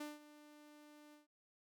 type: tone with ADSR envelope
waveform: sawtooth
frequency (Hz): 297.8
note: D4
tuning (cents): +24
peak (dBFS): -39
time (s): 0-1.27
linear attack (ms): 7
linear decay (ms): 180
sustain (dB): -16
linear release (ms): 140
effects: none